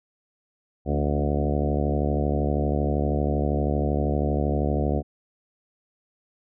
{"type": "harmonic tone with a mistuned harmonic", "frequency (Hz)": 72.7, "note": "D2", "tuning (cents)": -17, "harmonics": [1, 2, 3, 4, 5, 6, 7, 8, 9, 10], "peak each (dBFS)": [-25, -28, -30, -31, -32, -33, -33, -34, -35, -35], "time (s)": [0.85, 5.03], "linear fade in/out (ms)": 50, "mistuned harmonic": 3, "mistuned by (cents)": 33, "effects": []}